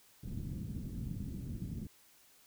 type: low-pass noise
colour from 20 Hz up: white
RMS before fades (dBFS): -41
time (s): 0.23-1.87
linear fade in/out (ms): 5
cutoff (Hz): 220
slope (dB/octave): 24
effects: white hiss -64 dBFS RMS until 2.46 s